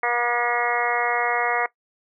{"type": "harmonic tone", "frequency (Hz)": 240, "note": "B3", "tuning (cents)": -49, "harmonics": [2, 3, 4, 5, 6, 7, 8, 9], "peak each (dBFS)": [-29, -26, -28, -28, -31, -32, -27, -28], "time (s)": [0.03, 1.66], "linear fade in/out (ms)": 2, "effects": ["noise-tail reverb RT60 0.1 s tail -19 dB re dry"]}